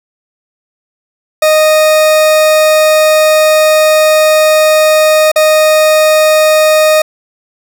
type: tone with dropouts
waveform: 40% pulse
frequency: 620 Hz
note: D#5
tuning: 6 cents flat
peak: -4 dBFS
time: 1.42-7.02 s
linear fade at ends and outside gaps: 5 ms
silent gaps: 5.317-5.359 s
effects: none